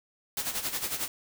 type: noise with tremolo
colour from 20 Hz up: white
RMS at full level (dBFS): -30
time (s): 0.37-1.08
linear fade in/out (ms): 2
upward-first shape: sine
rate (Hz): 11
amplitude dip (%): 70
effects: none